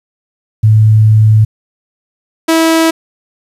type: tone pair in turn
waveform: sine / sawtooth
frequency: 108.6 / 325.4 Hz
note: A2 / E4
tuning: -22 / -22 cents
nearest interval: octave + perfect fifth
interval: 1900 cents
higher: second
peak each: -3 dBFS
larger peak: neither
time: 0.63-1.45 / 2.48-2.91 s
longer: first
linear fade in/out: 10 ms
effects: resampled to 32000 Hz + 7-bit